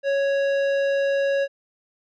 triangle tone with tanh clipping, 554.4 Hz, C#5, in tune, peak -21 dBFS, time 0.03-1.48 s, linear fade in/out 50 ms, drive 17 dB, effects none

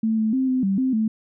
sine tone with pitch steps, 221.8 / 218.7 / 262.3 / 257.1 / 194.4 / 260.5 / 219.3 Hz, A3 / A3 / C4 / C4 / G3 / C4 / A3, +14 / -10 / +4 / -30 / -14 / -7 / -6 cents, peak -18 dBFS, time 0.03-1.08 s, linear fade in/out 5 ms, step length 150 ms, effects none

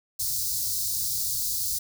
white band-stop noise, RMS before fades -28 dBFS, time 0.19-1.79 s, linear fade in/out 10 ms, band 140 to 4200 Hz, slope 48 dB/octave, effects none

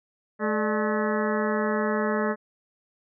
harmonic tone with a mistuned harmonic, 214.6 Hz, A3, 43 cents flat, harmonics 1 / 2 / 3 / 4 / 5 / 6 / 7 / 8 / 9, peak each -27 / -28 / -30 / -36 / -34 / -34 / -38 / -34 / -39 dBFS, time 0.39-2.36 s, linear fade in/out 50 ms, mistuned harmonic 3, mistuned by -120 cents, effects none

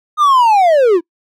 triangle linear sweep, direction down, 1244.5 to 314.7 Hz, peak -5 dBFS, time 0.17-1.01 s, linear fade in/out 50 ms, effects noise-tail reverb RT60 0.1 s tail -26 dB re dry

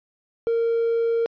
triangle tone, 461.7 Hz, A#4, 17 cents flat, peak -16 dBFS, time 0.47-1.26 s, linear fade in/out 0 ms, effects tanh soft clip ceiling -14 dBFS + resampled to 11025 Hz

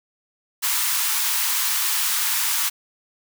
white high-pass noise, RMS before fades -22 dBFS, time 0.62-2.7 s, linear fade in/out 20 ms, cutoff 850 Hz, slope 96 dB/octave, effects none

